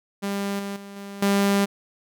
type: tone with level steps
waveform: sawtooth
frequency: 199.5 Hz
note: G3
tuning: 31 cents sharp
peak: -21 / -25 / -34 / -31 / -14 dBFS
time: 0.22-1.66 s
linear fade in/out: 20 ms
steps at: 0.59 / 0.76 / 0.96 / 1.22 s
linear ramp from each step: 5 ms
effects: none